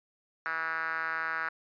5% pulse tone with band-pass filter, 162.1 Hz, E3, 29 cents flat, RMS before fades -33 dBFS, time 0.46-1.49 s, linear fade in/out 0 ms, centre 1500 Hz, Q 3.9, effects resampled to 11025 Hz

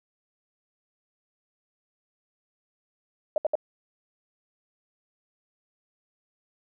sine tone bursts, 610 Hz, D#5, 34 cents flat, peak -20 dBFS, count 3, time 3.36-3.554 s, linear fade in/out 2 ms, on 20 ms, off 67 ms, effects none

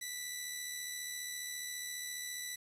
10% pulse tone with amplitude modulation, 1975.5 Hz, B6, in tune, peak -29 dBFS, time 0.01-2.56 s, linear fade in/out 10 ms, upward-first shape sine, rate 74.7 Hz, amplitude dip 35%, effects resampled to 32000 Hz + 10-bit

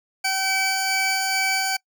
20% pulse tone pair together, 765.9 / 2300 Hz, G5 / D7, -40 / -37 cents, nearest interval octave + perfect fifth, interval 1903 cents, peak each -19 / -18 dBFS, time 0.24-1.77 s, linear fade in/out 10 ms, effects noise-tail reverb RT60 0.1 s tail -24 dB re dry

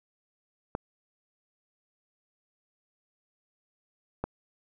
clicks, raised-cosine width 1 ms, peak -16 dBFS, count 2, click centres 0.751 / 4.24 s, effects none

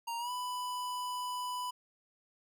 square tone with pitch glide, 932.3 to 993.5 Hz, A#5 to B5, 0 to +10 cents, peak -36 dBFS, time 0.07-1.71 s, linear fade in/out 10 ms, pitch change +110 cents, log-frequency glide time 0.18-0.31 s, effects none

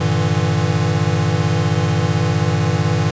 square chord, E half-diminished seventh, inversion first, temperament equal with one note detuned, 98 / 116.54 / 149.14 / 164.81 Hz, G2 / Bb2 / D3 / E3, 0 / 0 / +27 / 0 cents, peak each -21 dBFS, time 0-3.11 s, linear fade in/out 10 ms, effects resampled to 16000 Hz

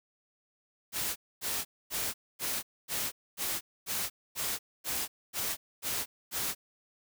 white noise bursts, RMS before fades -33 dBFS, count 12, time 0.92-6.55 s, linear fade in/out 50 ms, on 240 ms, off 250 ms, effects none

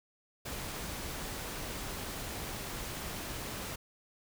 pink noise, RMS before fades -40 dBFS, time 0.45-3.76 s, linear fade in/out 10 ms, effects none

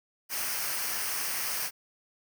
white noise with comb filter, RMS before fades -32 dBFS, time 0.29-1.71 s, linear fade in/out 50 ms, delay 0.27 ms, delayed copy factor -0.6, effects none

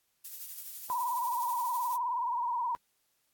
violet noise with tremolo, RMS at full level -40 dBFS, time 0.24-1.97 s, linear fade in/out 10 ms, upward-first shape sine, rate 12 Hz, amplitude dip 40%
sine tone with vibrato, 968 Hz, B5, 35 cents flat, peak -29 dBFS, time 0.9-2.75 s, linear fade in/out 0 ms, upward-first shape sine, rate 19 Hz, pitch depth 81 cents each way
effects white hiss -75 dBFS RMS until 3.33 s + AAC 64 kbps

